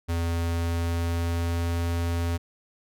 square tone with pitch glide, 84.3 to 85.08 Hz, E2 to F2, +39 to -45 cents, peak -25 dBFS, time 0.08-2.38 s, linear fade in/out 20 ms, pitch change +16 cents, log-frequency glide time 0.27-1.92 s, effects none

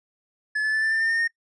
triangle tone with pitch steps, 1719 / 1736 / 1753.1 / 1770.4 / 1787.9 / 1805.5 / 1823.3 / 1841.3 Hz, A6 / A6 / A6 / A6 / A6 / A6 / A#6 / A#6, -41 / -24 / -7 / +10 / +27 / +44 / -39 / -22 cents, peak -19 dBFS, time 0.55-1.278 s, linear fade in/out 10 ms, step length 91 ms, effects noise-tail reverb RT60 0.1 s tail -20 dB re dry + resampled to 24000 Hz

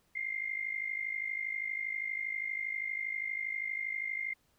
sine tone with amplitude modulation, 2108 Hz, C7, 12 cents sharp, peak -30 dBFS, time 0.15-4.34 s, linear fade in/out 10 ms, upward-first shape sine, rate 52.5 Hz, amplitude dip 80%, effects pink hiss -72 dBFS RMS until 4.58 s

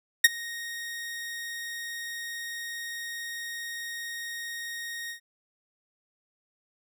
sawtooth tone with ADSR envelope, 1864.7 Hz, A#6, in tune, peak -7 dBFS, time 0.24-5.2 s, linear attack 6 ms, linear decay 28 ms, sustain -24 dB, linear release 100 ms, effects none

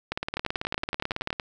two click trains, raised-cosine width 0.3 ms, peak -13 / -12 dBFS, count 12 / 23, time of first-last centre 0.37-1.398 / 0.12-1.329 s, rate 10.7 / 18.2 Hz, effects none

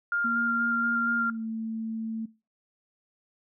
sine tone with vibrato, 1396.9 Hz, F6, in tune, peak -24 dBFS, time 0.12-1.3 s, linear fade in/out 2 ms, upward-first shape square, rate 4.2 Hz, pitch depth 12 cents each way
sine tone with pitch glide, 233.1 to 223.2 Hz, A#3 to A3, 0 to +25 cents, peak -30 dBFS, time 0.24-2.26 s, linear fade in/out 10 ms, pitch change -75 cents, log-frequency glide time 1.15-1.41 s
effects noise-tail reverb RT60 0.3 s tail -20 dB re dry

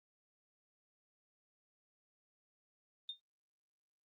sine tone with exponential decay, 3642 Hz, A#7, 41 cents flat, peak -36 dBFS, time 3.09-3.2 s, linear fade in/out 2 ms, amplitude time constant 22 ms, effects tanh soft clip ceiling -32 dBFS + Opus 32 kbps

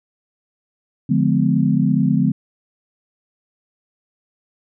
sine chord, D diminished seventh, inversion none, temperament just, 146.83 / 176.2 / 211.4 / 253.7 Hz, D3 / F3 / Ab3 / Cb4, 0 / +16 / +31 / +47 cents, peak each -19 dBFS, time 1.09-2.32 s, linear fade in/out 10 ms, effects none

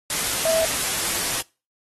sine tone in noise, 649 Hz, E5, 27 cents flat, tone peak -19 dBFS, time 0.45-0.65 s, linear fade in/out 2 ms, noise white, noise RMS -24 dBFS, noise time 0.1-1.41 s, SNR +2 dB, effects noise-tail reverb RT60 0.3 s tail -23 dB re dry + AAC 32 kbps

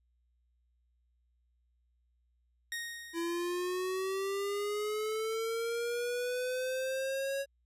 sawtooth tone with exponential decay, 1864.7 Hz, A#6, in tune, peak -31 dBFS, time 2.72-3.97 s, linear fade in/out 1 ms, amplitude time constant 270 ms
square linear sweep, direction up, 333.4 to 554.4 Hz, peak -33 dBFS, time 3.13-7.46 s, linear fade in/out 50 ms
effects added 60 Hz sine -70 dBFS peak until 7.65 s + resampled to 32000 Hz

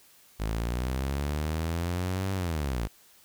sawtooth linear two-way sweep, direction up then down, 51.91 to 97.5 to 51.91 Hz, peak -24 dBFS, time 0.39-2.88 s, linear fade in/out 20 ms, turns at 2.33 s, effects white hiss -58 dBFS RMS until 3.24 s

